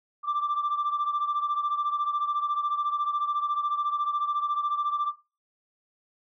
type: beating tone pair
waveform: sine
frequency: 1174.7 / 1188.7 Hz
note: D6 / D6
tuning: 0 / +21 cents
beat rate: 14 Hz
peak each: -25 / -28 dBFS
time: 0.23-5.13 s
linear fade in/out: 50 ms
effects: noise-tail reverb RT60 0.3 s tail -18 dB re dry + tanh soft clip ceiling -21 dBFS